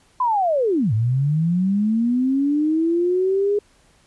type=linear two-way sweep; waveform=sine; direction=down then up; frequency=1030 to 104.7 to 415.6 Hz; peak=-16 dBFS; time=0.2-3.59 s; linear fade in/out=5 ms; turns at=0.93 s; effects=pink hiss -57 dBFS RMS until 4.06 s + resampled to 24000 Hz